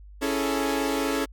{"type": "chord", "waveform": "sawtooth", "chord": "A major seventh", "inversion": "first", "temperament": "equal", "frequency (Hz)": [277.2, 329.6, 415.3, 440], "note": ["C#4", "E4", "G#4", "A4"], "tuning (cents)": [0, 0, 0, 0], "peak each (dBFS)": [-23, -28, -28, -26], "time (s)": [0.21, 1.26], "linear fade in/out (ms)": 20, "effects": ["added 50 Hz sine -43 dBFS peak until 1.32 s"]}